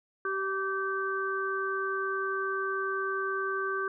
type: harmonic tone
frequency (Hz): 387.2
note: G4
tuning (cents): -21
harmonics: 1 / 3 / 4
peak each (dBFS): -33 / -33 / -33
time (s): 0.25-3.88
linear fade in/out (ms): 2
effects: none